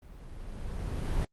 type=noise with level ramp; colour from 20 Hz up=brown; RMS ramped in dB=-49 to -27 dBFS; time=0.02-1.25 s; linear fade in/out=5 ms; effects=Opus 24 kbps